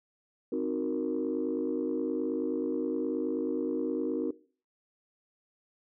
sine chord, C half-diminished seventh, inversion none, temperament equal, 261.6 / 311.1 / 370 / 466.2 Hz, C4 / Eb4 / Gb4 / Bb4, 0 / 0 / 0 / 0 cents, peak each -33 dBFS, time 0.52-4.31 s, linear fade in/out 5 ms, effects noise-tail reverb RT60 0.4 s tail -19 dB re dry + tanh soft clip ceiling -21 dBFS

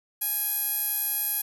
sawtooth tone with band-pass filter, 830.6 Hz, G#5, in tune, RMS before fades -28 dBFS, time 0.21-1.42 s, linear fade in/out 10 ms, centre 12000 Hz, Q 8.6, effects none

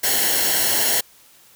white noise with comb filter, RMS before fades -19 dBFS, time 0.03-1.01 s, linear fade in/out 10 ms, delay 0.82 ms, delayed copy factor -0.7, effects white hiss -51 dBFS RMS until 1.55 s

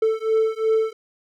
triangle beating tone pair, 440.7 / 443.5 Hz, A4 / A4, +3 / +14 cents, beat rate 2.8 Hz, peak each -19 dBFS, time 0.02-0.93 s, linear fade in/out 5 ms, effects none

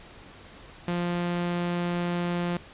sawtooth tone, 174.61 Hz, F3, in tune, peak -22 dBFS, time 0.88-2.57 s, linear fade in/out 0 ms, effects pink hiss -48 dBFS RMS until 2.73 s + resampled to 8000 Hz

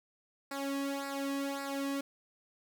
sawtooth tone with flanger, 277.2 Hz, C#4, in tune, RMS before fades -36 dBFS, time 0.51-2.01 s, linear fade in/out 5 ms, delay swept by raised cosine 0.31 to 1.41 ms, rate 1.8 Hz, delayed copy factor -0.8, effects 11-bit

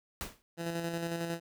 pink noise with exponential decay, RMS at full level -34 dBFS, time 0.21-0.42 s, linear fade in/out 0 ms, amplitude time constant 44 ms
15% pulse tone with tremolo, 168.3 Hz, E3, 36 cents sharp, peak -26 dBFS, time 0.57-1.4 s, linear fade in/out 50 ms, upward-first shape square, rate 11 Hz, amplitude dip 35%
effects none

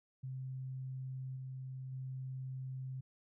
sine tone with level steps, 130.81 Hz, C3, in tune, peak -40 / -42 / -40 dBFS, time 0.23-3.01 s, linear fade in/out 10 ms, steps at 1.36 / 1.92 s, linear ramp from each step 5 ms, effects none

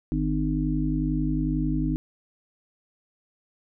harmonic tone, 51.1 Hz, G#1, 27 cents flat, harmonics 1 / 3 / 5 / 6, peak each -28 / -28 / -28 / -28 dBFS, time 0.12-1.96 s, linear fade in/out 0 ms, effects none

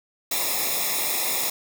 white noise with comb filter, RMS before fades -25 dBFS, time 0.31-1.5 s, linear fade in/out 5 ms, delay 0.66 ms, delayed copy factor -1, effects none

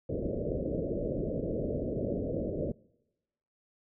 white low-pass noise, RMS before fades -33 dBFS, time 0.09-2.72 s, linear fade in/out 5 ms, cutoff 610 Hz, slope 96 dB/octave, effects noise-tail reverb RT60 1.0 s tail -25 dB re dry

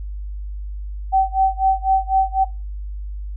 sine tone with tremolo, 768 Hz, G5, 36 cents flat, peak -11 dBFS, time 1.12-2.45 s, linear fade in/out 20 ms, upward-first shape sine, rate 4 Hz, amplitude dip 95%, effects noise-tail reverb RT60 0.3 s tail -21 dB re dry + added 50 Hz sine -26 dBFS peak until 3.36 s

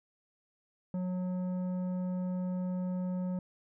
sine tone with tanh clipping, 182.3 Hz, F#3, 25 cents flat, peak -33 dBFS, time 0.94-3.39 s, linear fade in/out 2 ms, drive 10 dB, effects none

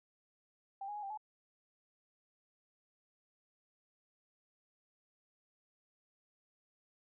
sine tone with pitch steps, 787 / 828 / 835 / 788 / 854 Hz, G5 / G#5 / G#5 / G5 / G#5, +7 / -5 / +9 / +9 / +48 cents, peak -40 dBFS, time 0.81-1.175 s, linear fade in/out 5 ms, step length 73 ms, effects none

